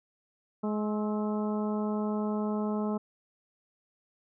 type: harmonic tone with a mistuned harmonic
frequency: 211.3 Hz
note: G#3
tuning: 30 cents sharp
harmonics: 1 / 2 / 3 / 4 / 5 / 6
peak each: -29 / -35 / -39 / -41 / -43 / -45 dBFS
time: 0.63-2.98 s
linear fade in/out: 10 ms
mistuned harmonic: 6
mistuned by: +46 cents
effects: none